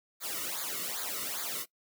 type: noise with flanger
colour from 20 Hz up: white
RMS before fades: -36 dBFS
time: 0.2-1.66 s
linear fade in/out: 50 ms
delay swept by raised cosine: 0.35 to 1.26 ms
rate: 2.5 Hz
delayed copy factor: -0.9
effects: noise-tail reverb RT60 0.1 s tail -20 dB re dry